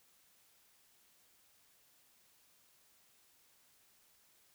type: silence
effects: white hiss -69 dBFS RMS until 4.54 s